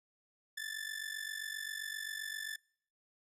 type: ring-modulated tone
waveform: sawtooth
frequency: 1752 Hz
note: A6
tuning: 8 cents flat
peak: -33 dBFS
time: 0.57-2.56 s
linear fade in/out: 5 ms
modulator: 23.8 Hz
effects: noise-tail reverb RT60 0.6 s tail -25 dB re dry + resampled to 32000 Hz